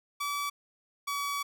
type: tone pair in turn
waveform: sawtooth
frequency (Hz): 1149 / 1138.4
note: D6 / C#6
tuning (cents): -38 / +46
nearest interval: unison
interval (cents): 16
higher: first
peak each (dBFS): -27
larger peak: neither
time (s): 0.2-0.5 / 1.07-1.43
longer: second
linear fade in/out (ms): 10
effects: none